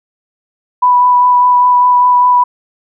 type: tone with vibrato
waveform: sine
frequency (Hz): 988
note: B5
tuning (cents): 0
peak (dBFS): -5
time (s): 0.82-2.44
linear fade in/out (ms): 10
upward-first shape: sine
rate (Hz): 5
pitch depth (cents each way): 11
effects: none